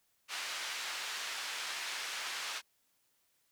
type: band-pass noise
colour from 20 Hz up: pink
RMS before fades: -40 dBFS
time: 0.28-2.62 s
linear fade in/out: 50 ms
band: 1400 to 6000 Hz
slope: 12 dB/octave
effects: white hiss -75 dBFS RMS until 3.51 s